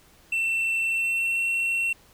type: tone with pitch glide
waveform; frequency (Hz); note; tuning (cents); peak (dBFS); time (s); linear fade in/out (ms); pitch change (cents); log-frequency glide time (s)
triangle; 2687 to 2717; E7 to F7; +33 to -48; -21; 0.32-1.93; 5; +19; 0.82-1.44
effects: pink hiss -56 dBFS RMS until 2.13 s